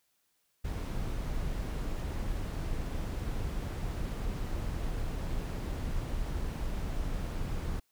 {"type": "noise", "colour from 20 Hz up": "brown", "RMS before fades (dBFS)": -34, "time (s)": [0.64, 7.8], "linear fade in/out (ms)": 10, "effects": ["white hiss -75 dBFS RMS until 7.91 s"]}